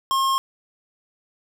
sine tone with hard clipping, 1073 Hz, C6, 43 cents sharp, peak -20 dBFS, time 0.11-0.38 s, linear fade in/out 0 ms, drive 17 dB, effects none

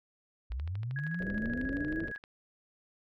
sine linear sweep, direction up, 52.4 to 334.1 Hz, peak -33 dBFS, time 0.5-2.05 s, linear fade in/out 10 ms
click train, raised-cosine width 0.3 ms, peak -33 dBFS, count 23, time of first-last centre 0.52-2.239 s, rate 12.8 Hz
sine tone with tremolo, 1661.2 Hz, G#6, in tune, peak -36 dBFS, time 0.96-2.18 s, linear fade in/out 2 ms, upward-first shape square, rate 13 Hz, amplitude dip 50%
pink low-pass noise, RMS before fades -40 dBFS, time 1.2-2.12 s, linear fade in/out 5 ms, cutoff 640 Hz, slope 96 dB/octave
effects none

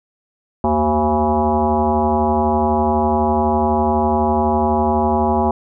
sine tone with frequency modulation, 531 Hz, C5, 25 cents sharp, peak -13 dBFS, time 0.64-5.51 s, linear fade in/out 2 ms, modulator 150 Hz, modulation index 2.9, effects none

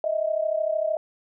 sine tone pair together, 622.3 / 655.5 Hz, D#5 / E5, 0 / -10 cents, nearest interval minor second, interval 90 cents, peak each -24 / -26 dBFS, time 0.04-0.97 s, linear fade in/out 2 ms, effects none

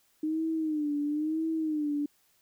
sine tone with vibrato, 306.4 Hz, D#4, 27 cents flat, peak -27 dBFS, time 0.23-2.06 s, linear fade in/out 5 ms, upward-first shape sine, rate 1 Hz, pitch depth 91 cents each way, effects white hiss -68 dBFS RMS until 2.41 s

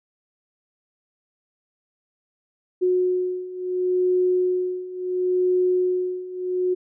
sine beating tone pair, 364.2 / 364.92 Hz, F#4 / F#4, -27 / -24 cents, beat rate 0.72 Hz, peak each -24 / -21 dBFS, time 2.81-6.75 s, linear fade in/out 20 ms, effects none

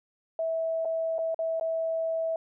sine tone with dropouts, 652 Hz, E5, 19 cents flat, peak -26 dBFS, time 0.39-2.36 s, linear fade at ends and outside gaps 2 ms, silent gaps 0.849-0.854 / 1.183-1.189 / 1.345-1.39 / 1.598-1.61 s, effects none

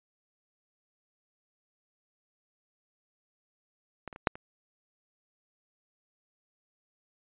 clicks, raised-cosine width 0.5 ms, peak -23 / -29 / -29 / -7 / -28 dBFS, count 5, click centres 4.077 / 4.128 / 4.161 / 4.272 / 4.355 s, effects resampled to 8000 Hz

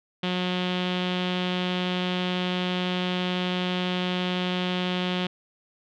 sawtooth tone with low-pass filter, 181.2 Hz, F#3, 36 cents flat, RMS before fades -27 dBFS, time 0.23-5.27 s, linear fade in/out 5 ms, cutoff 3300 Hz, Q 4.6, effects none

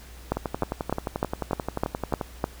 two click trains, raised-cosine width 1 ms, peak -9 / -13 dBFS, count 8 / 22, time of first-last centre 0.32-2.441 / 0.37-2.212 s, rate 3.3 / 11.4 Hz, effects added 60 Hz sine -44 dBFS peak until 2.6 s + pink hiss -49 dBFS RMS until 2.6 s

